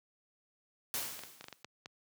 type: noise with exponential decay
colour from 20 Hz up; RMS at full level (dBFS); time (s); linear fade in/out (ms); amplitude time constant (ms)
white; -34; 0.94-1.63; 1; 150
type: clicks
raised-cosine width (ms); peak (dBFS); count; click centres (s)
0.2; -28; 8; 1.192 / 1.236 / 1.41 / 1.442 / 1.484 / 1.527 / 1.646 / 1.859
effects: high-pass 100 Hz 12 dB/octave